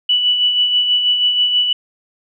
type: tone with tremolo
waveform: sine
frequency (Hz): 2960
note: F#7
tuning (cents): 0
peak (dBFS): -10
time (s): 0.09-1.73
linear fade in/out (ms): 5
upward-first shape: sine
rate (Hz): 6.2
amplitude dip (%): 45
effects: none